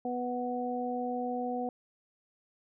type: harmonic tone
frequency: 246.7 Hz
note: B3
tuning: 2 cents flat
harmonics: 1 / 2 / 3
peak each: -35 / -36 / -35 dBFS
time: 0.05-1.69 s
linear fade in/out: 2 ms
effects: none